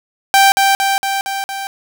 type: tone with echo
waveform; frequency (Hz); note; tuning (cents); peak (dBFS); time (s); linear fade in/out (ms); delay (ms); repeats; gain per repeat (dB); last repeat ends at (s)
sawtooth; 784; G5; 0; -3; 0.34-0.52; 0; 230; 5; -3; 1.67
effects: 7-bit